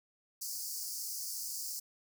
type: high-pass noise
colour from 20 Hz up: pink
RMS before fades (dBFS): -40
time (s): 0.41-1.8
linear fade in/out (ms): 10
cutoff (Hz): 4600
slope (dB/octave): 96
effects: none

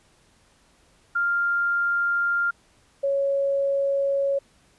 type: tone pair in turn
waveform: sine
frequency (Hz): 1396.9 / 554.4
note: F6 / C#5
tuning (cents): 0 / 0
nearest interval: octave + major third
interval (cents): 1600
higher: first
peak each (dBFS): -20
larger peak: neither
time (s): 1.15-2.51 / 3.03-4.39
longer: neither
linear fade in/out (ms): 10
effects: pink hiss -60 dBFS RMS until 4.78 s + resampled to 24000 Hz

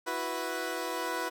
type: chord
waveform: 15% pulse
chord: E suspended second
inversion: none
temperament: equal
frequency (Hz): 329.6 / 370 / 493.9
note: E4 / F#4 / B4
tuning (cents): 0 / 0 / 0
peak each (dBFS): -31 / -31 / -29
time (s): 0.06-1.3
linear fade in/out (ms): 20
effects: none

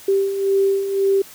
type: beating tone pair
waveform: sine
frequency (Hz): 390.2 / 392.1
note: G4 / G4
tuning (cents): -8 / 0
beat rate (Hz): 1.9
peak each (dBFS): -23 / -16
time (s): 0.08-1.22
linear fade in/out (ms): 5
effects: white hiss -42 dBFS RMS until 1.34 s

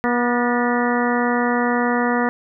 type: harmonic tone with a mistuned harmonic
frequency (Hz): 241.7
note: B3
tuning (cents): -37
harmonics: 1 / 2 / 3 / 4 / 5 / 6 / 7 / 8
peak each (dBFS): -20 / -23 / -25 / -26 / -27 / -28 / -28 / -29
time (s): 0.04-2.29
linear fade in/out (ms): 0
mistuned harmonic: 7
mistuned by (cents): +65
effects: none

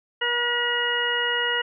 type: harmonic tone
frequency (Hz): 480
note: B4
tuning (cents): -49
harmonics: 1 / 2 / 3 / 4 / 6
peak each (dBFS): -30 / -31 / -28 / -26 / -26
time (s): 0.21-1.62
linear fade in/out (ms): 10
effects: none

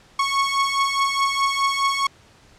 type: beating tone pair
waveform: sawtooth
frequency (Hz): 1100 / 1104.8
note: C#6 / C#6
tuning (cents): -14 / -6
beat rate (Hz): 4.8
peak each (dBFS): -19 / -17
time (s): 0.19-2.07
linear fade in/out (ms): 5
effects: pink hiss -52 dBFS RMS until 2.58 s + low-pass 7000 Hz 12 dB/octave

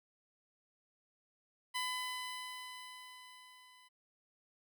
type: tone with level ramp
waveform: 15% pulse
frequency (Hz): 1006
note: B5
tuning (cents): +32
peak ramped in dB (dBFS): -28 to -54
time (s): 1.74-3.89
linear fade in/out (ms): 20
effects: none

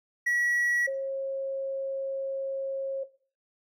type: tone pair in turn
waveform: triangle / sine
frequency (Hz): 1928 / 541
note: B6 / C#5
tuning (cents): -42 / -42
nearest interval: octave + minor seventh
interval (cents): 2200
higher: first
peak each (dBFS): -22 / -27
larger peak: first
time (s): 0.26-0.87 / 0.87-3.04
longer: second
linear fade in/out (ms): 10
effects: noise-tail reverb RT60 0.4 s tail -17 dB re dry

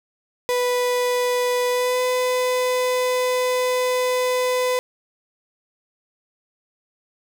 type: tone with pitch glide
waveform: 35% pulse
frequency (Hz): 493.9 to 503.1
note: B4 to B4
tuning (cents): 0 to +32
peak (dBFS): -17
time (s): 0.49-4.79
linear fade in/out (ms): 0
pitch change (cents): +32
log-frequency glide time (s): 1.7-2.01
effects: none

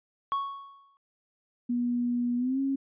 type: tone with exponential decay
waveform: triangle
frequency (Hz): 1108.7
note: C#6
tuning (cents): 0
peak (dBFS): -22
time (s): 0.32-0.97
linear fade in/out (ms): 0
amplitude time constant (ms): 140
type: tone with pitch glide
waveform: sine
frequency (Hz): 242.2 to 271.9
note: B3 to C#4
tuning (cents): -34 to -33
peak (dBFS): -25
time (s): 1.69-2.76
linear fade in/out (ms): 10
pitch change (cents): +201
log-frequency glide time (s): 2.37-2.6
effects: resampled to 8000 Hz

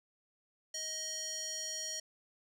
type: tone with band-pass filter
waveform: square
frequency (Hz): 628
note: D#5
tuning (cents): +16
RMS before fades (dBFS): -40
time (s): 0.74-2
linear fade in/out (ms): 5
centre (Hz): 5700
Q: 3.5
effects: none

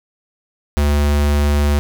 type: tone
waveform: square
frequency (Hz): 72.8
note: D2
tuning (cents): -15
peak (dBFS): -13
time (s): 0.77-1.79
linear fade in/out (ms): 0
effects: none

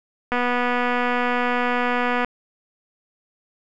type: click train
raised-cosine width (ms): 0.5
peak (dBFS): -8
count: 473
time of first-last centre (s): 0.32-2.247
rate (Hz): 245
effects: none

